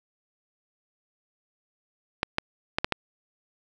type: clicks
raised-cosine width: 0.3 ms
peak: -7 dBFS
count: 5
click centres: 2.231 / 2.384 / 2.785 / 2.845 / 2.923 s
effects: none